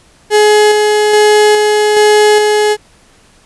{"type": "tone with tremolo", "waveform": "35% pulse", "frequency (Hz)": 421.8, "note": "G#4", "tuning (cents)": 27, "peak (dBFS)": -3, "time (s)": [0.3, 2.77], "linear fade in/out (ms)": 50, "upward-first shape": "square", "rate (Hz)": 1.2, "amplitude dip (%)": 30, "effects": ["pink hiss -46 dBFS RMS until 3.45 s", "resampled to 24000 Hz"]}